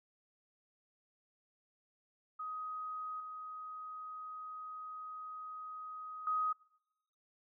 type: tone with level steps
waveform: sine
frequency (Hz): 1256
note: D#6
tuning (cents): +16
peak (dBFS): -39 / -43 / -31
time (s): 2.39-6.53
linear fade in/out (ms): 10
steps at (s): 3.2 / 6.27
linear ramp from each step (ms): 2
effects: noise-tail reverb RT60 0.9 s tail -24 dB re dry